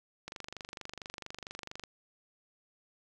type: click train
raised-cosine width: 0.2 ms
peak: -24 dBFS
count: 39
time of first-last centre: 0.28-1.837 s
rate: 24.4 Hz
effects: none